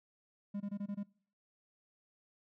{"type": "tone bursts", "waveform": "triangle", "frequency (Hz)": 202.6, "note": "G#3", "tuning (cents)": -43, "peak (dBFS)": -34, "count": 6, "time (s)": [0.54, 1.034], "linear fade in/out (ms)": 10, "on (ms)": 64, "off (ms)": 22, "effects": ["noise-tail reverb RT60 0.5 s tail -23 dB re dry"]}